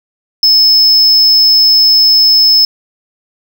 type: tone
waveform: triangle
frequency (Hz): 5220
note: E8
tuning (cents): -18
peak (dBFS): -3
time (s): 0.43-2.65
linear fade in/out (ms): 2
effects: none